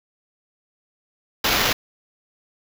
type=noise with sample-and-hold; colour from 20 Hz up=white; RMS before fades=-20 dBFS; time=1.44-1.73 s; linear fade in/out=5 ms; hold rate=8820 Hz; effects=none